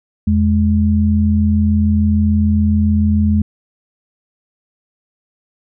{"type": "tone pair together", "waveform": "sine", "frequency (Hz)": [83.5, 210.4], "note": ["E2", "G#3"], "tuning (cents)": [23, 23], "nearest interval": "octave + major third", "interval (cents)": 1600, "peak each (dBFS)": -13, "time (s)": [0.27, 3.42], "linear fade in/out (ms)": 5, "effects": []}